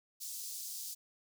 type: high-pass noise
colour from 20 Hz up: pink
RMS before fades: -43 dBFS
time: 0.2-0.95 s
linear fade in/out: 20 ms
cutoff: 5000 Hz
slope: 24 dB/octave
effects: none